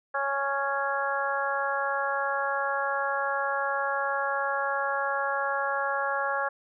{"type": "harmonic tone", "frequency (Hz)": 277.2, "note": "C#4", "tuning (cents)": 0, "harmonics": [2, 3, 4, 5, 6], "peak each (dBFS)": [-32, -32, -32, -32, -32], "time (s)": [0.14, 6.49], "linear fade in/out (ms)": 10, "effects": []}